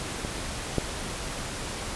clicks, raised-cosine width 2 ms, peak -18 / -9 dBFS, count 2, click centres 0.249 / 0.783 s, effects pink hiss -34 dBFS RMS until 1.95 s + resampled to 24000 Hz

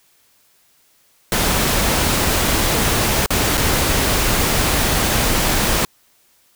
pink noise with dropouts, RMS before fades -17 dBFS, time 1.32-5.85 s, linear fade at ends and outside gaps 1 ms, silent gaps 3.261-3.305 / 3.573-3.577 s, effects white hiss -57 dBFS RMS until 6.55 s

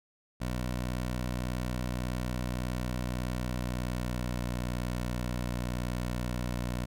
15% pulse tone with pitch glide, 61.74 to 60.93 Hz, B1 to B1, 0 to -23 cents, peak -25 dBFS, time 0.4-6.86 s, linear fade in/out 20 ms, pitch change -23 cents, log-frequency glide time 3.49-4.41 s, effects none

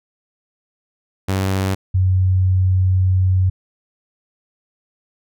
sawtooth / sine tone pair in turn, 95.8 / 93.07 Hz, G2 / F#2, -39 / +11 cents, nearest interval minor second, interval 50 cents, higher first, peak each -13 / -12 dBFS, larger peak second, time 1.28-1.75 / 1.94-3.5 s, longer second, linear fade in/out 10 ms, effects none

